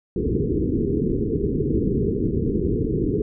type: low-pass noise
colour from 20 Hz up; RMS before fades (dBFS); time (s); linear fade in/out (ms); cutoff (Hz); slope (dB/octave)
white; -22; 0.16-3.22; 2; 450; 96
effects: none